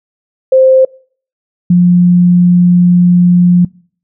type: tone pair in turn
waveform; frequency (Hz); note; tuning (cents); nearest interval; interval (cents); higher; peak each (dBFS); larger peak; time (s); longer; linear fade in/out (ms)
sine; 523.3 / 177.02; C5 / F3; 0 / +24; octave + perfect fifth; 1876; first; -3; neither; 0.52-0.85 / 1.7-3.65; second; 5
effects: noise-tail reverb RT60 0.5 s tail -25 dB re dry